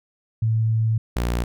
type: tone pair in turn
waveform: sine / sawtooth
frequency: 111.5 / 59.42 Hz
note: A2 / A#1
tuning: +23 / +34 cents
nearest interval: major seventh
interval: 1089 cents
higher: first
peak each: -17 dBFS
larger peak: neither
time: 0.42-0.98 / 1.16-1.44 s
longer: first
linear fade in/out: 5 ms
effects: none